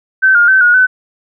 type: tone with pitch steps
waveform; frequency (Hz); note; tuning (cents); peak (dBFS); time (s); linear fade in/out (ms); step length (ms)
sine; 1539 / 1418 / 1537 / 1444 / 1510; G6 / F6 / G6 / F#6 / F#6; -32 / +26 / -35 / -43 / +35; -5; 0.22-0.87; 20; 130
effects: none